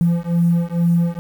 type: beating tone pair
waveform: triangle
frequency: 169.7 / 171.9 Hz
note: F3 / F3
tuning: -49 / -27 cents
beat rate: 2.2 Hz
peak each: -14 dBFS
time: 0.01-1.19 s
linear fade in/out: 0 ms
effects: tanh soft clip ceiling -9 dBFS + 7-bit